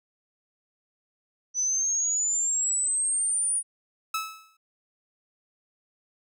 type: exponential sweep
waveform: sine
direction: up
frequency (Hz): 5950 to 9650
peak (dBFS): -23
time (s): 1.54-3.63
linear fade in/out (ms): 50
type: tone with exponential decay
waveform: sawtooth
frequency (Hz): 1300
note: E6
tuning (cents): -24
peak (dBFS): -21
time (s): 4.14-4.57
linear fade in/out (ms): 5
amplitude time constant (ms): 92
effects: none